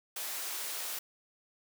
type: high-pass noise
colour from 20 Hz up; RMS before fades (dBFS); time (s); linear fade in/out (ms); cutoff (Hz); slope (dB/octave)
white; -38; 0.16-0.99; 5; 470; 12
effects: none